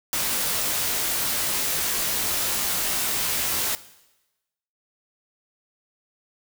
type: noise with comb filter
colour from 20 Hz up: white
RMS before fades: -25 dBFS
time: 0.13-3.75 s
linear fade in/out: 0 ms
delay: 18 ms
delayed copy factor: -0.65
effects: noise-tail reverb RT60 1.0 s tail -17 dB re dry